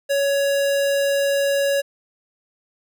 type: tone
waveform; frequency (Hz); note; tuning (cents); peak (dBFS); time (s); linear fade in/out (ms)
square; 559; C#5; +14; -18; 0.09-1.82; 20
effects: none